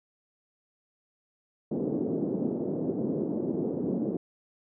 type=band-pass noise; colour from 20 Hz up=pink; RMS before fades=-30 dBFS; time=1.71-4.17 s; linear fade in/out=5 ms; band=190 to 440 Hz; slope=24 dB/octave; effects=none